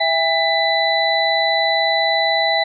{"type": "tone cluster", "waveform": "sine", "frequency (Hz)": [657, 811, 1995, 3982], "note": ["E5", "G#5", "B6", "B7"], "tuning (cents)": [-6, -41, 17, 14], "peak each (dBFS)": -20, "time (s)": [0, 2.64], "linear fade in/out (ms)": 10, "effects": []}